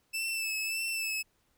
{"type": "tone with vibrato", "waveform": "sawtooth", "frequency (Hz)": 2637, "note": "E7", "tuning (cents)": 0, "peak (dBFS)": -28, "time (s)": [0.13, 1.23], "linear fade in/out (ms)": 20, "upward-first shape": "sine", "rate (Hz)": 1.7, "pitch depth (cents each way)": 34, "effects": ["pink hiss -72 dBFS RMS until 1.57 s"]}